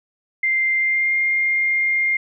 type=tone with pitch glide; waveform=sine; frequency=2093 to 2116 Hz; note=C7 to C7; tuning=0 to +19 cents; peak=-16 dBFS; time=0.43-2.17 s; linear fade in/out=5 ms; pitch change=+19 cents; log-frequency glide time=0.78-1.14 s; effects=none